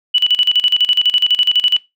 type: tone with tremolo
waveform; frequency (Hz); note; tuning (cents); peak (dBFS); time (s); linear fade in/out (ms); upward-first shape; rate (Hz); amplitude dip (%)
sine; 2960; F#7; 0; -8; 0.14-1.78; 10; square; 12; 80
effects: noise-tail reverb RT60 0.2 s tail -19 dB re dry